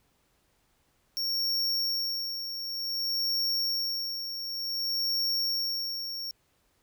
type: tone with tremolo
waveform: square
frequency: 5510 Hz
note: F8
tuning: 24 cents flat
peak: -26 dBFS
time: 1.17-6.31 s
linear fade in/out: 0 ms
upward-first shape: sine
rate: 0.55 Hz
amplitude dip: 60%
effects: pink hiss -70 dBFS RMS until 6.82 s